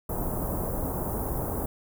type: band-stop noise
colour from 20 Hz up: pink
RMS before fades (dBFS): -30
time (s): 0.09-1.66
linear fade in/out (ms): 5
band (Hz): 1000 to 12000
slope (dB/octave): 24
effects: none